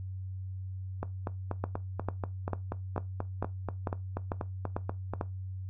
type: two click trains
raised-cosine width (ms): 1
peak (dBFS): -19 / -17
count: 18 / 9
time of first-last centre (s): 1.03-5.136 / 1.64-5.211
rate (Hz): 4.14 / 2.24
effects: noise-tail reverb RT60 0.2 s tail -17 dB re dry + added 94 Hz sine -36 dBFS peak until 5.69 s